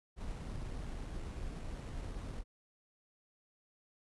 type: noise with sample-and-hold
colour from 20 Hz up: brown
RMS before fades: -42 dBFS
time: 0.16-2.44 s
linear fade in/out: 50 ms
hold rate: 4900 Hz
effects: resampled to 24000 Hz